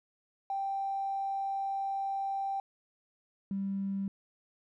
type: tone pair in turn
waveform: triangle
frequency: 784 / 196 Hz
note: G5 / G3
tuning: 0 / 0 cents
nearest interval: 2 octaves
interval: 2400 cents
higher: first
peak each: -27 dBFS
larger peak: neither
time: 0.5-2.6 / 3.51-4.08 s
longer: first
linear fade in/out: 2 ms
effects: tanh soft clip ceiling -29 dBFS